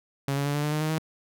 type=tone with pitch steps; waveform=sawtooth; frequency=138.59 / 141.26 / 143.98 / 146.75 / 149.57 / 152.45 / 155.38 / 158.37 Hz; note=C#3 / C#3 / D3 / D3 / D3 / D#3 / D#3 / D#3; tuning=0 / +33 / -34 / -1 / +32 / -35 / -2 / +31 cents; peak=-21 dBFS; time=0.28-0.984 s; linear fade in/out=2 ms; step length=88 ms; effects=none